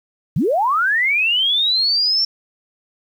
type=linear sweep; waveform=sine; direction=up; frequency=113.7 to 5480 Hz; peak=-14 dBFS; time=0.36-2.25 s; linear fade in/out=5 ms; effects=8-bit